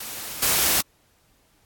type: noise with level steps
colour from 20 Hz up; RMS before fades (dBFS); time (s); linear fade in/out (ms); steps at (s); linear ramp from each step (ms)
white; -34 / -20; 0-0.81; 5; 0.42; 10
effects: pink hiss -62 dBFS RMS until 1.65 s + AAC 64 kbps